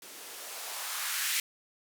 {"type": "noise with band-pass filter sweep", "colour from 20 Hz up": "violet", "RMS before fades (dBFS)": -36, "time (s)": [0.02, 1.4], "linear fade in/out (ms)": 2, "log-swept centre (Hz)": [240, 2100], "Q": 1.6, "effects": []}